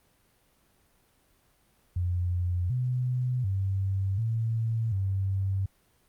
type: tone with pitch steps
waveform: sine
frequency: 88.8 / 125.6 / 96.7 / 113.2 / 96.7 Hz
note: F2 / B2 / G2 / A2 / G2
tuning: +29 / +30 / -23 / +50 / -23 cents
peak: -25 dBFS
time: 1.96-5.66 s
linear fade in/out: 5 ms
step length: 740 ms
effects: pink hiss -66 dBFS RMS until 6.08 s + Opus 32 kbps